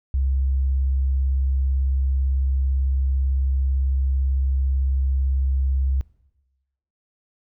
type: tone with vibrato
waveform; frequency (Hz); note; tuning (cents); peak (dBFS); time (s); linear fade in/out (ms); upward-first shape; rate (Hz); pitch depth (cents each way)
sine; 66.7; C2; +34; -18; 0.14-6.01; 0; square; 18; 14
effects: noise-tail reverb RT60 1.0 s tail -21 dB re dry